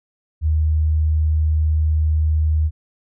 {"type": "tone", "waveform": "sine", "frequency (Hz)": 77.7, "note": "D#2", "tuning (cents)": -2, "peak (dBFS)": -14, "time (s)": [0.41, 2.71], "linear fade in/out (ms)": 50, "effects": []}